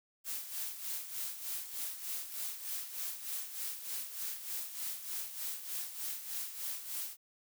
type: noise with tremolo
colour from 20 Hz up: blue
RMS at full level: -38 dBFS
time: 0.24-7.17 s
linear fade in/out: 50 ms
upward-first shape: sine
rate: 3.3 Hz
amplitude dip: 65%
effects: none